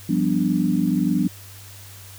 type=chord; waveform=sine; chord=G dominant seventh; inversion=third; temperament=equal; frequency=174.61 / 196 / 246.9 / 293.7 Hz; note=F3 / G3 / B3 / D4; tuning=0 / 0 / 0 / 0 cents; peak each=-23 dBFS; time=0.09-1.28 s; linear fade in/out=5 ms; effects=added 98 Hz sine -42 dBFS peak until 2.18 s + white hiss -44 dBFS RMS until 2.18 s